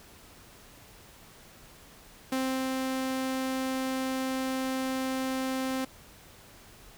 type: tone with ADSR envelope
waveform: sawtooth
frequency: 262.1 Hz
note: C4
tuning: 3 cents sharp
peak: -23 dBFS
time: 2.32-5.85 s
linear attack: 4 ms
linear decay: 320 ms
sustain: -2 dB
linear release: 7 ms
effects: pink hiss -53 dBFS RMS until 6.97 s